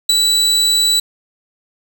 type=tone with ADSR envelope; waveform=35% pulse; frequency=3950 Hz; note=B7; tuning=in tune; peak=-5 dBFS; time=0.09-1 s; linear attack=6 ms; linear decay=14 ms; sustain=-4 dB; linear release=8 ms; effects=none